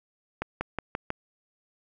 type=accelerating click train; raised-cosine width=0.5 ms; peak=-14 dBFS; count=5; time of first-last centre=0.42-1.104 s; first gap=190 ms; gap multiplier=0.93; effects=none